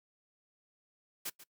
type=noise with echo; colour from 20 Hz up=white; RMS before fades=-38 dBFS; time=1.25-1.3 s; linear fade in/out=10 ms; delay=140 ms; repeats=1; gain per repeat=-15 dB; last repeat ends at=1.44 s; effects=noise-tail reverb RT60 0.1 s tail -21 dB re dry + high-pass 150 Hz 12 dB/octave